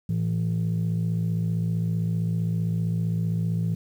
sine tone pair together, 111.6 / 167 Hz, A2 / E3, +25 / +23 cents, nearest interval perfect fifth, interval 698 cents, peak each -24 / -23 dBFS, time 0.09-3.75 s, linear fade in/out 5 ms, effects tanh soft clip ceiling -19 dBFS + 9-bit

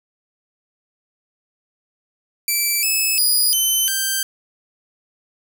5% pulse tone with pitch steps, 2327 / 2594 / 4918 / 3060 / 1567 Hz, D7 / E7 / D#8 / G7 / G6, -17 / -28 / -21 / -42 / -1 cents, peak -8 dBFS, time 2.48-4.23 s, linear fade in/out 2 ms, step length 350 ms, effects none

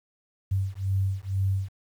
sine beating tone pair, 95.5 / 97.6 Hz, G2 / G2, -45 / -7 cents, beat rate 2.1 Hz, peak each -27 dBFS, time 0.51-1.69 s, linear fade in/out 10 ms, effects 9-bit

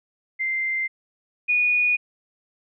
sine tone pair in turn, 2087 / 2460 Hz, C7 / D#7, -5 / -20 cents, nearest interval minor third, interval 285 cents, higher second, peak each -22 / -17 dBFS, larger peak second, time 0.39-0.88 / 1.48-1.97 s, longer neither, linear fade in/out 20 ms, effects none

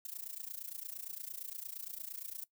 violet noise with amplitude modulation, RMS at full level -41 dBFS, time 0.05-2.44 s, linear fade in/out 2 ms, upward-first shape sine, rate 28.7 Hz, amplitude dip 90%, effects noise-tail reverb RT60 0.1 s tail -19 dB re dry

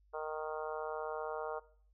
harmonic tone, 155.1 Hz, D#3, 5 cents flat, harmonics 3 / 4 / 5 / 6 / 7 / 8 / 9, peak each -41 / -43 / -45 / -47 / -48 / -49 / -50 dBFS, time 0.13-1.6 s, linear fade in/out 20 ms, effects noise-tail reverb RT60 0.5 s tail -18 dB re dry + added 50 Hz sine -65 dBFS peak until 1.93 s

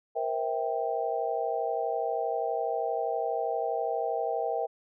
sine chord, C dominant seventh, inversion third, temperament just, 470.9 / 523.3 / 654.1 / 784.9 Hz, Bb4 / C5 / E5 / G5, +18 / 0 / -14 / +2 cents, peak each -32 / -37 / -32 / -32 dBFS, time 0.15-4.67 s, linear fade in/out 20 ms, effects none

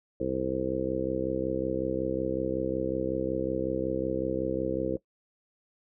harmonic tone, 65.41 Hz, C2, in tune, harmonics 1 / 2 / 3 / 4 / 5 / 6 / 7 / 8, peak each -42 / -40 / -38 / -38 / -32 / -38 / -32 / -33 dBFS, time 0.2-4.97 s, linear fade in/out 5 ms, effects noise-tail reverb RT60 0.1 s tail -18 dB re dry

